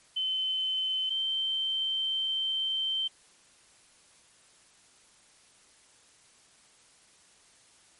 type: tone pair in turn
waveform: sine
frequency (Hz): 3062 / 3112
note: G7 / G7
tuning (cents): -41 / -13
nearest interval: unison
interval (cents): 28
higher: second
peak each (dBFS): -27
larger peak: neither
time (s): 0.16-1.1 / 1.1-3.08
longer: second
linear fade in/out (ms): 10
effects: white hiss -60 dBFS RMS until 7.99 s + MP3 48 kbps